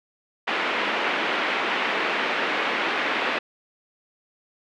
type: band-pass noise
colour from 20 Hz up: white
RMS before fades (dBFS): -25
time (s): 0.47-3.39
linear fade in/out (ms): 10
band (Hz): 240 to 2700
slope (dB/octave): 24
effects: none